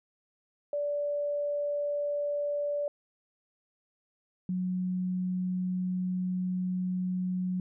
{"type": "tone pair in turn", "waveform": "sine", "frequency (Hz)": [581, 183], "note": ["D5", "F#3"], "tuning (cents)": [-19, -19], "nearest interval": "octave + minor sixth", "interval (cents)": 2000, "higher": "first", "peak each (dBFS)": [-28, -28], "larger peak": "neither", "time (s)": [[0.73, 2.88], [4.49, 7.6]], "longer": "second", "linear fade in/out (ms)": 2, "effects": []}